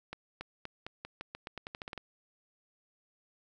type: accelerating click train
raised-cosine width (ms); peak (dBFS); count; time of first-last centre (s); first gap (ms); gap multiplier
0.3; -24; 15; 0.13-1.977; 280; 0.87
effects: none